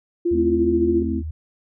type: tone with vibrato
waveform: sine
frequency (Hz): 343.7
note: F4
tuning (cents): -28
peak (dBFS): -17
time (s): 0.25-1.03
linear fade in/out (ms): 10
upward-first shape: triangle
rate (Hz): 5.1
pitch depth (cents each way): 15
type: chord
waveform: sine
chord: A minor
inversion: none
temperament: equal with one note detuned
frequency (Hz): 219.4 / 261.6 / 329.6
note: A3 / C4 / E4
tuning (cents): -5 / 0 / 0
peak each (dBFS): -26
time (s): 0.31-1.23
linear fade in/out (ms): 50
type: tone with pitch glide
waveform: sine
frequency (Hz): 77.9 to 78.53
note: D#2 to D#2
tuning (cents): +3 to +17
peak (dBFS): -26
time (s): 0.31-1.31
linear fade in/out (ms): 5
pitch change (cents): +14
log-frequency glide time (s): 0.46-0.86
effects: none